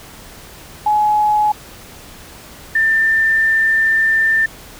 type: tone pair in turn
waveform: sine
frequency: 844 / 1788.4 Hz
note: G#5 / A6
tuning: +28 / +28 cents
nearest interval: octave + minor second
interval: 1300 cents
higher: second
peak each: -11 dBFS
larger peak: neither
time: 0.86-1.52 / 2.75-4.46 s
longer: second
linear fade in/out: 5 ms
effects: pink hiss -38 dBFS RMS until 4.79 s

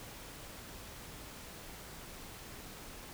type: silence
effects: pink hiss -49 dBFS RMS until 3.13 s

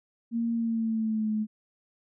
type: tone with pitch glide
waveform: sine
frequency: 231.8 to 215 Hz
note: A#3 to A3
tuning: -10 to -40 cents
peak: -25 dBFS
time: 0.31-1.47 s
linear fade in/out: 50 ms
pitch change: -130 cents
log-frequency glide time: 0.53-1.31 s
effects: none

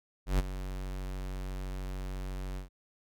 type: tone with ADSR envelope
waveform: square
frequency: 46.9 Hz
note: F#1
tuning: 24 cents sharp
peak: -23 dBFS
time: 0.26-2.69 s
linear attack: 130 ms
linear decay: 23 ms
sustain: -13 dB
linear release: 120 ms
effects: none

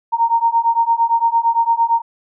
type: beating tone pair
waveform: sine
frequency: 920 / 928.8 Hz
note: A#5 / A#5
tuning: -23 / -7 cents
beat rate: 8.8 Hz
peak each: -16 / -15 dBFS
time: 0.12-2.02 s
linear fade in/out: 20 ms
effects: none

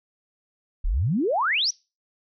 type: exponential sweep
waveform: sine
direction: up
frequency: 30.87 to 6220 Hz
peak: -20 dBFS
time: 0.84-1.71 s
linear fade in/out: 10 ms
effects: noise-tail reverb RT60 0.3 s tail -25 dB re dry

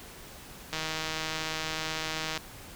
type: click train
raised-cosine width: 0.2 ms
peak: -15 dBFS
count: 261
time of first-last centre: 0.73-2.376 s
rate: 158 Hz
effects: pink hiss -47 dBFS RMS until 2.75 s

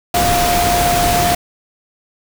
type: tone in noise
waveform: sine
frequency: 703 Hz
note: F5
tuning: 11 cents sharp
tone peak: -14 dBFS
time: 0.14-1.35 s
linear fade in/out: 5 ms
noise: pink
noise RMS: -17 dBFS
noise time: 0.14-1.35 s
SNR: 0 dB
effects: none

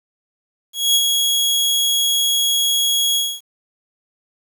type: tone with ADSR envelope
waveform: sawtooth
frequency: 3322 Hz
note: G#7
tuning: in tune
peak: -8 dBFS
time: 0.73-3.41 s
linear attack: 220 ms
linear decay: 49 ms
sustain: -4 dB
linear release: 250 ms
effects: 8-bit

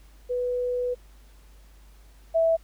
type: tone pair in turn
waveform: sine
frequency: 493.9 / 656 Hz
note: B4 / E5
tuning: 0 / -9 cents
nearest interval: perfect fourth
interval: 491 cents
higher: second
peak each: -24 / -18 dBFS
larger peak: second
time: 0.29-0.95 / 2.34-2.57 s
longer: first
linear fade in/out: 20 ms
effects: added 50 Hz sine -49 dBFS peak until 2.63 s + pink hiss -60 dBFS RMS until 2.63 s

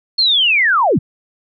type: linear sweep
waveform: sine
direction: down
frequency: 4351 to 92.5 Hz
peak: -10 dBFS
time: 0.18-0.99 s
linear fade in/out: 10 ms
effects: none

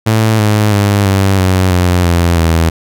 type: tone with pitch steps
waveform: sawtooth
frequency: 110.2 / 105.71 / 101.4 / 97.27 / 93.31 / 89.51 / 85.86 / 82.37 Hz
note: A2 / G#2 / G#2 / G2 / F#2 / F2 / F2 / E2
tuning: +3 / +31 / -41 / -13 / +15 / +43 / -29 / -1 cents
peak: -4 dBFS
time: 0.06-2.7 s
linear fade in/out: 10 ms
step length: 330 ms
effects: none

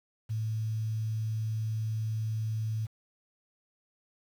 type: tone with quantisation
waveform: sine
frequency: 110 Hz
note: A2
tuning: in tune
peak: -29 dBFS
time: 0.29-2.87 s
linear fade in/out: 20 ms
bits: 9
effects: none

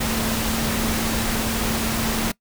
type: tone in noise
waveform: sine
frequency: 224.1 Hz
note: A3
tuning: 32 cents sharp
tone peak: -26 dBFS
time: 0-2.32 s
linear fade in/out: 10 ms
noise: pink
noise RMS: -24 dBFS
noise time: 0-2.32 s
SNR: -5 dB
effects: noise-tail reverb RT60 0.1 s tail -22 dB re dry

